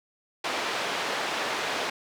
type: band-pass noise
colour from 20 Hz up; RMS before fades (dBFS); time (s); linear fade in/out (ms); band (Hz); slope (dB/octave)
pink; -30; 0.44-1.9; 5; 480 to 4100; 12
effects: none